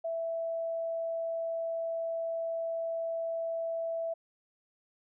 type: tone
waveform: sine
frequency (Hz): 661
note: E5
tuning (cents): +5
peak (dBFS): -31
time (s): 0.04-4.14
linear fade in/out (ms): 10
effects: none